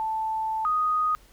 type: tone pair in turn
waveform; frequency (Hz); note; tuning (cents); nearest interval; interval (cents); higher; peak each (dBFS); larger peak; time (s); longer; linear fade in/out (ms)
sine; 880 / 1244.5; A5 / D#6; 0 / 0; tritone; 600; second; -25 / -21; second; 0-0.65 / 0.65-1.15; first; 0
effects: added 44 Hz sine -55 dBFS peak until 1.32 s + pink hiss -57 dBFS RMS until 1.32 s